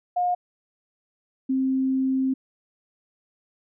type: tone pair in turn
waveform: sine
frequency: 715 / 263.7 Hz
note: F5 / C4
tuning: +41 / +14 cents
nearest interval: octave + perfect fourth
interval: 1727 cents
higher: first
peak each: -20 dBFS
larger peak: neither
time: 0.16-0.35 / 1.49-2.34 s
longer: second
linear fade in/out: 10 ms
effects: none